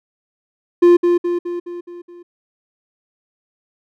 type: tone with echo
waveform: triangle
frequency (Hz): 349.2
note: F4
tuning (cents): 0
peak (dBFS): -4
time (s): 0.82-0.97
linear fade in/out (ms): 10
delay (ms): 210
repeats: 6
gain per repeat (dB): -5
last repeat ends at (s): 2.23
effects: none